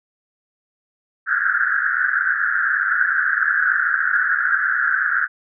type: band-pass noise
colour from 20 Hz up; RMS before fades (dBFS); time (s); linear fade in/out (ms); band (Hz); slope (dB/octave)
pink; -19; 1.26-5.28; 50; 1400 to 1700; 96
effects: none